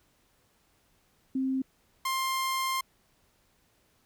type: tone pair in turn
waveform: sine / sawtooth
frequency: 263.9 / 1055.6 Hz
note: C4 / C6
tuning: +15 / +15 cents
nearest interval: 2 octaves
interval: 2400 cents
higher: second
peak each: -26 / -24 dBFS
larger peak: second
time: 1.35-1.62 / 2.05-2.81 s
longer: second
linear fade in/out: 5 ms
effects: pink hiss -68 dBFS RMS until 4.05 s

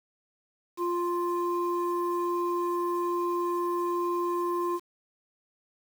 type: tone pair together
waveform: sine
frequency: 349.2 / 1046.4 Hz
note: F4 / C6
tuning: 0 / 0 cents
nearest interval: octave + perfect fifth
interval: 1900 cents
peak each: -27 / -29 dBFS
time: 0.77-4.8 s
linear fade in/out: 50 ms
effects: tanh soft clip ceiling -19 dBFS + 8-bit

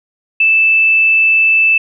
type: tone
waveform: sine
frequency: 2637 Hz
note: E7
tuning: in tune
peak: -7 dBFS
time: 0.4-1.78 s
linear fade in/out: 5 ms
effects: none

